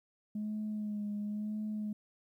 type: tone with vibrato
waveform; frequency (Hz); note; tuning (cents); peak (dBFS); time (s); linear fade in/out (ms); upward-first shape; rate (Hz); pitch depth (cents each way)
sine; 210.3; G#3; +22; -33; 0.35-1.93; 5; sine; 0.97; 29
effects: tanh soft clip ceiling -31 dBFS + 12-bit